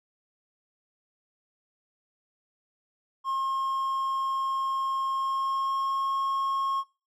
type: tone with pitch glide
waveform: triangle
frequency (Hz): 1073 to 1084.8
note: C6 to C#6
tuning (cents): +43 to -38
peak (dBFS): -24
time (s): 3.24-6.84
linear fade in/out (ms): 50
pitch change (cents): +19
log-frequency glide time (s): 5.12-6.15
effects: noise-tail reverb RT60 0.3 s tail -17 dB re dry

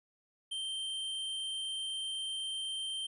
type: tone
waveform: square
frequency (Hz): 3136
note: G7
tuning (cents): 0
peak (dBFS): -36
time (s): 0.51-3.07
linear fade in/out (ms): 10
effects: resampled to 24000 Hz

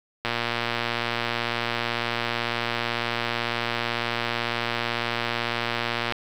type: click train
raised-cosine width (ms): 0.3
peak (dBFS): -9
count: 694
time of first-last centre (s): 0.25-6.123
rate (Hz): 118
effects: 7-bit

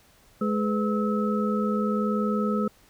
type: tone cluster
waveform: sine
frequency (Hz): 211.3 / 420.2 / 501 / 1295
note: G#3 / G#4 / B4 / E6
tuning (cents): +30 / +20 / +25 / -31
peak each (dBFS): -24 / -31 / -31 / -31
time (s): 0.41-2.68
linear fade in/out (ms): 5
effects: pink hiss -58 dBFS RMS until 2.89 s

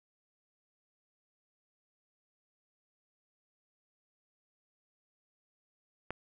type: click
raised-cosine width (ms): 0.5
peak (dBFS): -21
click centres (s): 6.106
effects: none

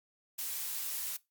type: noise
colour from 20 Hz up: blue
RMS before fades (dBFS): -37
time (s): 0.38-1.17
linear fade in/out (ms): 10
effects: noise-tail reverb RT60 0.2 s tail -20 dB re dry + Opus 48 kbps

